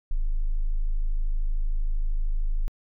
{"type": "tone", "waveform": "sine", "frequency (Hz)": 26.49, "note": "G#0", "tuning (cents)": 35, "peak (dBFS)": -20, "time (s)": [0.11, 2.68], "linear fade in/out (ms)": 0, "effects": ["tanh soft clip ceiling -16 dBFS"]}